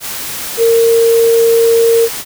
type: tone in noise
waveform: sine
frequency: 460 Hz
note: A#4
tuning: 23 cents flat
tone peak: -6 dBFS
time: 0.57-2.09 s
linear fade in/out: 50 ms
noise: white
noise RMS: -22 dBFS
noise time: 0-2.25 s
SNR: +13 dB
effects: none